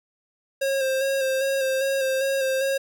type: tone with vibrato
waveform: square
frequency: 536 Hz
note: C5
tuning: 42 cents sharp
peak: -22 dBFS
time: 0.61-2.78 s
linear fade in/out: 10 ms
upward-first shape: square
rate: 2.5 Hz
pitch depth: 24 cents each way
effects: none